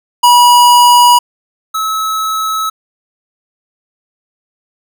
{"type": "tone pair in turn", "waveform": "square", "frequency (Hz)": [970, 1294.8], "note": ["B5", "E6"], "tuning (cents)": [-31, -31], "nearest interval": "perfect fourth", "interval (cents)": 500, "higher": "second", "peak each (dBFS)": [-4, -14], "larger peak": "first", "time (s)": [[0.23, 1.19], [1.74, 2.7]], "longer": "neither", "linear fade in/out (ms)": 10, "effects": []}